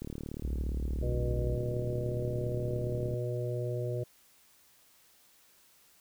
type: click train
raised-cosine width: 3 ms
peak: -26 dBFS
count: 117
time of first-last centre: 0.02-3.138 s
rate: 37.2 Hz
type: tone with pitch glide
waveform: sine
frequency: 61.74 to 59.91 Hz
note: B1 to A#1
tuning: 0 to +48 cents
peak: -31 dBFS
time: 0.43-1.57 s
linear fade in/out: 20 ms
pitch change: -52 cents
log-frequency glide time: 1.3-1.44 s
type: harmonic tone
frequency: 121.9 Hz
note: B2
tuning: 22 cents flat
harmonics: 1 / 3 / 4 / 5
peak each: -33 / -38 / -39 / -40 dBFS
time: 1.02-4.04 s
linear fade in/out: 10 ms
effects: white hiss -63 dBFS RMS until 6 s